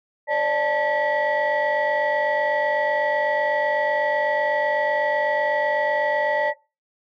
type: tone cluster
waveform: sine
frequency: 546 / 594 / 880 / 1938 Hz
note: C#5 / D5 / A5 / B6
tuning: -26 / +20 / 0 / -33 cents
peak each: -27 / -21 / -23 / -24 dBFS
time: 0.27-6.54 s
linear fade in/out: 50 ms
effects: noise-tail reverb RT60 0.3 s tail -21 dB re dry + tanh soft clip ceiling -14 dBFS